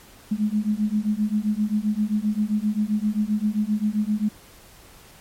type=beating tone pair; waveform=sine; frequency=207.7 / 215.3 Hz; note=G#3 / A3; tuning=0 / -37 cents; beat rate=7.6 Hz; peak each=-23 dBFS; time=0.31-4.29 s; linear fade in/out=10 ms; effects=pink hiss -49 dBFS RMS until 5.2 s + MP3 64 kbps